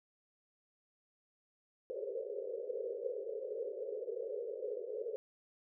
white band-pass noise, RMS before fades -41 dBFS, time 1.9-5.16 s, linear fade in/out 0 ms, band 400 to 540 Hz, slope 96 dB/octave, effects none

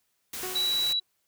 white noise, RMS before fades -36 dBFS, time 0.33-0.93 s, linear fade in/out 5 ms
sawtooth tone with exponential decay, 369.6 Hz, F#4, 2 cents flat, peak -29 dBFS, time 0.43-1.03 s, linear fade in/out 2 ms, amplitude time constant 130 ms
sine tone, 3918 Hz, B7, 15 cents flat, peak -24 dBFS, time 0.55-1 s, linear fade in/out 10 ms
effects white hiss -74 dBFS RMS until 1.27 s

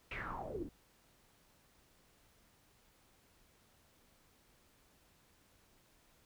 pink noise with low-pass filter sweep, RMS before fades -43 dBFS, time 0.11-0.69 s, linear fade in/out 5 ms, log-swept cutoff 2600 to 250 Hz, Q 7.8, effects pink hiss -69 dBFS RMS until 6.25 s

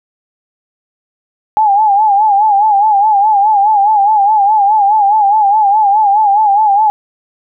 sine tone with vibrato, 830.6 Hz, G#5, in tune, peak -6 dBFS, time 1.57-6.9 s, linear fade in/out 0 ms, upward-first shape sine, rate 4.8 Hz, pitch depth 94 cents each way, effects none

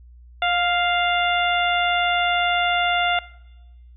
harmonic tone with a mistuned harmonic, 698.5 Hz, F5, in tune, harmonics 1 / 2 / 3 / 4 / 5, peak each -21 / -24 / -26 / -27 / -28 dBFS, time 0.42-3.19 s, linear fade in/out 2 ms, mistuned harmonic 1, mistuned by +21 cents, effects noise-tail reverb RT60 1.0 s tail -20 dB re dry + added 60 Hz sine -43 dBFS peak until 3.96 s

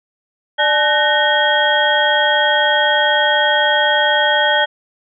sine tone cluster, 596 / 860 / 1503 / 1850 / 3254 Hz, D5 / A5 / F#6 / A#6 / G#7, +25 / -40 / +27 / -14 / -36 cents, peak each -18 dBFS, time 0.58-4.66 s, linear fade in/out 20 ms, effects none

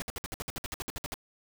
pink noise bursts, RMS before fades -36 dBFS, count 15, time 0-1.141 s, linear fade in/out 0 ms, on 21 ms, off 59 ms, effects none

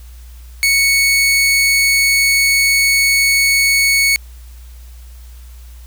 sawtooth tone, 2217 Hz, C#7, in tune, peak -7 dBFS, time 0.63-4.16 s, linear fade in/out 0 ms, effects added 60 Hz sine -33 dBFS peak until 5.86 s + white hiss -48 dBFS RMS until 5.86 s

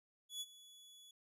sawtooth tone with ADSR envelope, 3400 Hz, G#7, 40 cents sharp, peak -37 dBFS, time 0.29-1.11 s, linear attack 120 ms, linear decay 39 ms, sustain -18 dB, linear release 3 ms, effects resampled to 32000 Hz

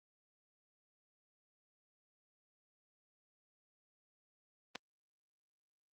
clicks, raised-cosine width 0.2 ms, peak -28 / -23 dBFS, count 2, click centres 4.753 / 4.757 s, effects high-pass 150 Hz 12 dB/octave + Opus 32 kbps

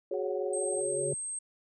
sine chord, F# suspended second, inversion none, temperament equal, 370 / 415.3 / 554.4 Hz, F#4 / G#4 / C#5, 0 / 0 / 0 cents, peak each -34 dBFS, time 0.11-1.13 s, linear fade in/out 5 ms
sine tone with tremolo, 740 Hz, F#5, in tune, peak -40 dBFS, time 0.14-0.81 s, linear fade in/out 0 ms, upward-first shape sine, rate 19 Hz, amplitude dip 65%
sine tone, 8372 Hz, C9, in tune, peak -34 dBFS, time 0.53-1.39 s, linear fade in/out 5 ms
sine tone with exponential growth, 142.9 Hz, D3, 47 cents flat, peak -34 dBFS, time 0.58-1.14 s, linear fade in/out 2 ms, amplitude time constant 120 ms
effects none

